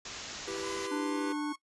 white low-pass noise, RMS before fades -43 dBFS, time 0.05-0.87 s, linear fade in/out 5 ms, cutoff 7200 Hz, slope 96 dB/octave
square chord, E minor, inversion none, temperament equal, 329.6 / 392 / 493.9 Hz, E4 / G4 / B4, 0 / 0 / 0 cents, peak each -43 / -39 / -42 dBFS, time 0.47-1.33 s, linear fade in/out 10 ms
sawtooth tone with pitch glide, 1017 to 1096.3 Hz, C6 to C#6, -50 to -20 cents, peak -38 dBFS, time 0.63-1.56 s, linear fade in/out 10 ms, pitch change +130 cents, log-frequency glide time 0.84-1.41 s
harmonic tone, 296.8 Hz, D4, 18 cents sharp, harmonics 1 / 3 / 5, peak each -31 / -41 / -45 dBFS, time 0.91-1.53 s, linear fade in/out 10 ms
effects noise-tail reverb RT60 0.1 s tail -18 dB re dry + resampled to 24000 Hz

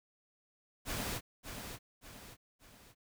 pink noise with echo, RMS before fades -38 dBFS, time 0.85-1.21 s, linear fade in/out 50 ms, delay 580 ms, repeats 3, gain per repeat -7 dB, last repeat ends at 2.95 s, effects none

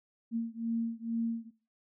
sine beating tone pair, 228.6 / 230.8 Hz, A#3 / A#3, -34 / -17 cents, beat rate 2.2 Hz, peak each -33 / -34 dBFS, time 0.31-1.51 s, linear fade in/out 50 ms, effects noise-tail reverb RT60 0.4 s tail -21 dB re dry

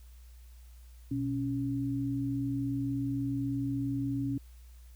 sine tone pair together, 123.47 / 277.3 Hz, B2 / C#4, 0 / +1 cents, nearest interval octave + major second, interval 1401 cents, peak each -34 / -31 dBFS, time 1.11-4.38 s, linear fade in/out 5 ms, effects added 60 Hz sine -49 dBFS peak until 4.95 s + white hiss -65 dBFS RMS until 4.95 s

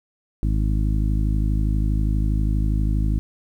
harmonic tone, 52.4 Hz, G#1, 16 cents sharp, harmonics 1 / 2 / 3 / 4 / 5 / 6, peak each -19 / -25 / -29 / -31 / -33 / -35 dBFS, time 0.43-3.19 s, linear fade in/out 0 ms, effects 9-bit

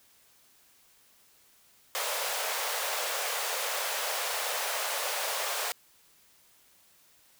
pink high-pass noise, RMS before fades -32 dBFS, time 1.95-5.72 s, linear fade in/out 0 ms, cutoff 480 Hz, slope 48 dB/octave, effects white hiss -62 dBFS RMS until 7.39 s

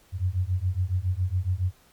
sine beating tone pair, 88.3 / 95.5 Hz, F2 / G2, +20 / -45 cents, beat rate 7.2 Hz, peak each -26 dBFS, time 0.12-1.73 s, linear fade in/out 50 ms, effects pink hiss -59 dBFS RMS until 1.92 s + MP3 96 kbps

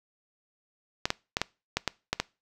clicks, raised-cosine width 0.2 ms, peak -8 dBFS, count 8, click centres 1.055 / 1.104 / 1.369 / 1.416 / 1.77 / 1.877 / 2.13 / 2.2 s, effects noise-tail reverb RT60 0.3 s tail -23 dB re dry

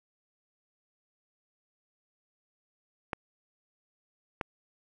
clicks, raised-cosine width 0.5 ms, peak -16 dBFS, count 2, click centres 3.132 / 4.412 s, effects none

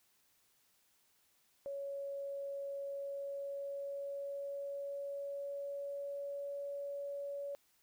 sine tone with pitch glide, 558 to 565.1 Hz, C#5 to C#5, +11 to +33 cents, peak -39 dBFS, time 1.66-7.55 s, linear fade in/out 0 ms, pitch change +22 cents, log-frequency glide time 2.83-6.6 s, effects white hiss -73 dBFS RMS until 7.82 s

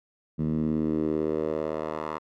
10% pulse tone with band-pass filter sweep, 77.78 Hz, D#2, in tune, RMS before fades -28 dBFS, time 0.38-2.19 s, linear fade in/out 20 ms, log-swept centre 180 to 950 Hz, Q 2.3, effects none

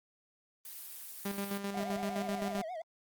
blue noise, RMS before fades -46 dBFS, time 0.65-1.58 s, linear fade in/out 2 ms
sawtooth tone with tremolo, 199.5 Hz, G3, 31 cents sharp, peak -29 dBFS, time 1.25-2.62 s, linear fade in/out 5 ms, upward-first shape square, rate 7.7 Hz, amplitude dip 50%
triangle tone with vibrato, 685 Hz, F5, 34 cents flat, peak -36 dBFS, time 1.74-2.82 s, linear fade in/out 5 ms, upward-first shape sine, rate 8.4 Hz, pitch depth 150 cents each way
effects Opus 24 kbps

